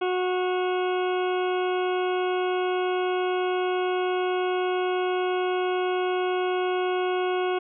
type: harmonic tone with a mistuned harmonic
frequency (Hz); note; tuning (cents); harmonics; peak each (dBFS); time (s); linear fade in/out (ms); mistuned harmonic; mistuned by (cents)
365.8; F#4; -20; 1 / 2 / 3 / 4 / 6 / 7 / 8 / 9; -24 / -30 / -34 / -36 / -40 / -41 / -42 / -43; 0.01-7.59; 10; 8; -49
effects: none